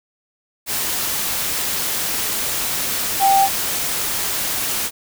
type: tone in noise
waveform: sine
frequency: 784 Hz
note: G5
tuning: in tune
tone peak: -11 dBFS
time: 3.19-3.49 s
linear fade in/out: 50 ms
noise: white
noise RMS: -22 dBFS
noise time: 0.66-4.91 s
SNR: +8 dB
effects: none